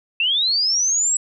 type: linear sweep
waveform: sine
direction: up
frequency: 2637 to 7800 Hz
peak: -16 dBFS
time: 0.2-1.17 s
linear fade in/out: 2 ms
effects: none